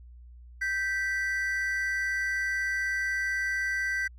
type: tone pair together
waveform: triangle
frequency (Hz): 1560.4 / 1966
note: G6 / B6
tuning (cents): -8 / -8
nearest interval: major third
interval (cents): 400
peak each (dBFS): -28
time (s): 0.61-4.08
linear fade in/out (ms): 10
effects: added 60 Hz sine -46 dBFS peak until 4.18 s